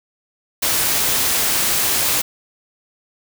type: noise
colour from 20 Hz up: white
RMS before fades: -18 dBFS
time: 0.62-2.22 s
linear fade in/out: 10 ms
effects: none